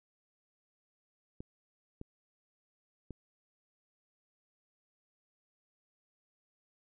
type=clicks; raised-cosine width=3 ms; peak=-30 dBFS; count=3; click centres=1.405 / 2.014 / 3.107 s; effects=none